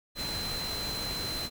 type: tone in noise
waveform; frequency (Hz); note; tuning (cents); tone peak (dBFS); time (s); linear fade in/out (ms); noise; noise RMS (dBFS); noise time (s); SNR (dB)
sine; 4075; C8; -47; -34; 0.15-1.5; 50; pink; -37; 0.15-1.5; 0
effects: none